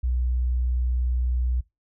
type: tone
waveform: sine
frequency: 61.74 Hz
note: B1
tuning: in tune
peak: -21 dBFS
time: 0.03-1.61 s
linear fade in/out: 10 ms
effects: noise-tail reverb RT60 0.2 s tail -21 dB re dry